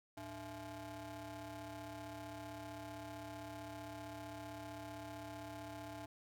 25% pulse ring-modulated tone, 186.5 Hz, F#3, 14 cents sharp, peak -40 dBFS, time 0.17-6.06 s, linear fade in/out 5 ms, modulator 484 Hz, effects none

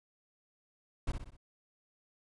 brown noise with echo, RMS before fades -32 dBFS, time 1.07-1.12 s, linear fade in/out 5 ms, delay 62 ms, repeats 4, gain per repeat -6 dB, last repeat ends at 1.368 s, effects resampled to 24000 Hz

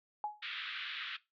sine tone with exponential decay, 840 Hz, G#5, 19 cents sharp, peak -31 dBFS, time 0.24-0.44 s, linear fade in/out 1 ms, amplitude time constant 42 ms
white band-pass noise, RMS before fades -42 dBFS, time 0.42-1.17 s, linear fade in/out 10 ms, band 1300 to 3700 Hz, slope 48 dB/octave
effects noise-tail reverb RT60 0.2 s tail -17 dB re dry

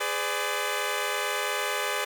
10% pulse chord, G# diminished, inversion none, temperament equal with one note detuned, 415.3 / 506.9 / 587.3 Hz, G#4 / B4 / D5, 0 / +45 / 0 cents, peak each -23 dBFS, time 0-2.05 s, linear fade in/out 10 ms, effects none

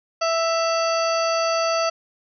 harmonic tone with a mistuned harmonic, 659.3 Hz, E5, in tune, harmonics 1 / 2 / 3 / 4 / 5 / 7 / 8 / 9, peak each -21 / -24 / -36 / -31 / -40 / -29 / -42 / -34 dBFS, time 0.21-1.9 s, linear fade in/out 10 ms, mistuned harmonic 4, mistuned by +28 cents, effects none

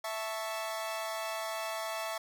sawtooth chord, A major, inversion second, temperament equal, 659.3 / 880 / 1108.7 Hz, E5 / A5 / C#6, 0 / 0 / 0 cents, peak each -33 / -37 / -38 dBFS, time 0.04-2.18 s, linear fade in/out 5 ms, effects none

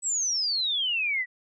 sine exponential sweep, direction down, 8010 to 1922 Hz, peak -24 dBFS, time 0.02-1.26 s, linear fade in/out 50 ms, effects none

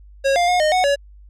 square tone with pitch steps, 546 / 701 / 719 / 614 / 737 / 565 Hz, C#5 / F5 / F#5 / D#5 / F#5 / C#5, -26 / +6 / -50 / -23 / -7 / +33 cents, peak -15 dBFS, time 0.24-0.96 s, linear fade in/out 20 ms, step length 120 ms, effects added 50 Hz sine -41 dBFS peak until 1.29 s + low-pass 7000 Hz 12 dB/octave

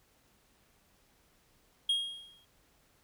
triangle tone with exponential decay, 3262 Hz, G#7, 32 cents flat, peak -23 dBFS, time 1.89-2.45 s, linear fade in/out 5 ms, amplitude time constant 120 ms, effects pink hiss -68 dBFS RMS until 3.03 s

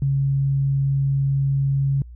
sine tone, 137.8 Hz, C#3, 10 cents flat, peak -17 dBFS, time 0.02-2.02 s, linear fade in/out 2 ms, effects added 60 Hz sine -37 dBFS peak until 2.15 s

